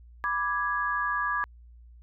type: chord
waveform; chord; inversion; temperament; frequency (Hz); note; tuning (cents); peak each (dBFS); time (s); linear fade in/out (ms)
sine; G# diminished; first; equal; 987.8 / 1174.7 / 1661.2; B5 / D6 / G#6; 0 / 0 / 0; -33 / -29 / -29; 0.24-1.44; 0
effects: added 59 Hz sine -48 dBFS peak until 2.02 s